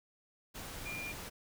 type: tone in noise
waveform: sine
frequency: 2400 Hz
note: D7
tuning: 37 cents sharp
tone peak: -40 dBFS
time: 0.85-1.13 s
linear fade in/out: 20 ms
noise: pink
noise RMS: -45 dBFS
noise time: 0.54-1.3 s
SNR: +2 dB
effects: none